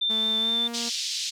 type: tone with vibrato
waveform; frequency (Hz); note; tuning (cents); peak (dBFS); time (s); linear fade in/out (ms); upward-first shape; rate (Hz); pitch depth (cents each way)
sine; 3560; A7; +20; -22; 0.01-0.68; 10; sine; 4.6; 10
type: tone with pitch glide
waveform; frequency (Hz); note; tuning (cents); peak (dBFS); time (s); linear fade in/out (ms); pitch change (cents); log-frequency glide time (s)
sawtooth; 220.5 to 235; A3 to A#3; +4 to +14; -29; 0.09-0.9; 20; +110; 0.37-0.62
type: band-pass noise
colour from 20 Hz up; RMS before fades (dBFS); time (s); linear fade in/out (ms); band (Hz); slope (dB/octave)
white; -30; 0.73-1.31; 20; 3200 to 5700; 24
effects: none